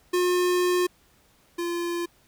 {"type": "tone pair in turn", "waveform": "square", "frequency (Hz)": [358.6, 344.6], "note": ["F4", "F4"], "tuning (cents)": [46, -23], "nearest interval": "minor second", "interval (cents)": 69, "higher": "first", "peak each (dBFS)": [-21, -27], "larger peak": "first", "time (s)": [[0.13, 0.87], [1.58, 2.06]], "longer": "first", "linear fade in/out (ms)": 10, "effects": ["pink hiss -61 dBFS RMS until 2.27 s"]}